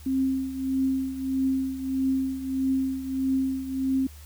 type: tone with tremolo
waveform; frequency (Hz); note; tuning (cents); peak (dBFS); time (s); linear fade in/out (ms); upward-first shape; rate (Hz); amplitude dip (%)
sine; 265.1; C4; +23; -20; 0.06-4.07; 5; triangle; 1.6; 75
effects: added 74 Hz sine -43 dBFS peak until 4.25 s + white hiss -52 dBFS RMS until 4.25 s